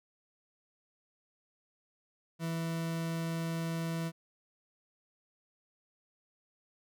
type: tone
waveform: 40% pulse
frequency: 164.81 Hz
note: E3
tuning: in tune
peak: -32 dBFS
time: 2.39-4.12 s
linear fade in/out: 50 ms
effects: none